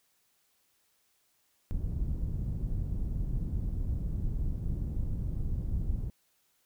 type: low-pass noise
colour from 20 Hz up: pink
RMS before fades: -32 dBFS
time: 1.71-6.1 s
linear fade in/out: 0 ms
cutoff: 130 Hz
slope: 12 dB/octave
effects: white hiss -72 dBFS RMS until 6.65 s